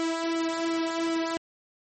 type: tone with flanger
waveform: sawtooth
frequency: 329.6 Hz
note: E4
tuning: in tune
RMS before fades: -28 dBFS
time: 0-1.37 s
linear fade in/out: 0 ms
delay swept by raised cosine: 1.1 to 2.7 ms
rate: 2.7 Hz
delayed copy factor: -0.7
effects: MP3 32 kbps